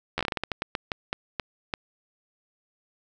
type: slowing click train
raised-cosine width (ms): 0.3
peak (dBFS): -11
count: 16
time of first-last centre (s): 0.18-1.738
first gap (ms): 12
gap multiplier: 1.27
effects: none